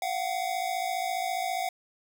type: tone pair together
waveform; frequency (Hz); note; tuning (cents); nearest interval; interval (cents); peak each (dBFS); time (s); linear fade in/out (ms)
square; 693.2 / 748; F5 / F#5; -13 / +19; minor second; 132; -33 / -31; 0.02-1.69; 2
effects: none